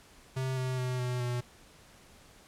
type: tone with pitch steps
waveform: square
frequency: 131 / 128.82 / 126.68 / 124.58 / 122.51 Hz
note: C3 / C3 / B2 / B2 / B2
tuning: +2 / -27 / +44 / +15 / -14 cents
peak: -31 dBFS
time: 0.36-1.41 s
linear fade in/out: 10 ms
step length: 210 ms
effects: pink hiss -57 dBFS RMS until 2.47 s + low-pass 11000 Hz 12 dB/octave